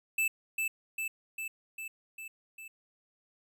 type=tone with echo; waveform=square; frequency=2637 Hz; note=E7; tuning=in tune; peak=-27 dBFS; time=0.18-0.28 s; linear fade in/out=5 ms; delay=400 ms; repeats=6; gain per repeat=-3 dB; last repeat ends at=2.68 s; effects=none